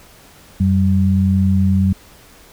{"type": "tone pair together", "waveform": "sine", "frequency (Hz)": [90.71, 192.2], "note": ["F#2", "G3"], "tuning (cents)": [-34, -34], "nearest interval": "octave + minor second", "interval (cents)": 1300, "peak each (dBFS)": -14, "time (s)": [0.6, 1.93], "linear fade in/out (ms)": 5, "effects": ["pink hiss -45 dBFS RMS until 2.52 s"]}